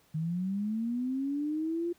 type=linear sweep; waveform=sine; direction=up; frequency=153.3 to 349.2 Hz; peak=-29 dBFS; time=0.14-1.93 s; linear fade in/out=10 ms; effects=pink hiss -65 dBFS RMS until 1.98 s + high-pass 60 Hz 12 dB/octave